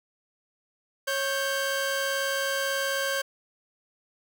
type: tone pair together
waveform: sawtooth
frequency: 548.8 / 1568 Hz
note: C#5 / G6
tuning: -17 / 0 cents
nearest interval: octave + tritone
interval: 1817 cents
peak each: -25 dBFS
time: 1.07-3.22 s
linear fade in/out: 10 ms
effects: none